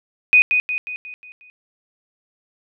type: tone with echo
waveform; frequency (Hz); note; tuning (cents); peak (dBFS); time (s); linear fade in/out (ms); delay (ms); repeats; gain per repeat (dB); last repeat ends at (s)
sine; 2489; D#7; 0; -8; 0.33-0.42; 0; 180; 6; -6; 1.5
effects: none